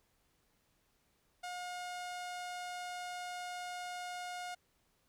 sawtooth tone with low-pass filter, 717 Hz, F5, 45 cents sharp, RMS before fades -43 dBFS, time 1.43-4.55 s, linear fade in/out 10 ms, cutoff 9300 Hz, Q 0.84, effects pink hiss -75 dBFS RMS until 5.08 s

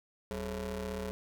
25% pulse ring-modulated tone, 116.54 Hz, A#2, in tune, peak -29 dBFS, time 0.31-1.11 s, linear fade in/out 0 ms, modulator 309 Hz, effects none

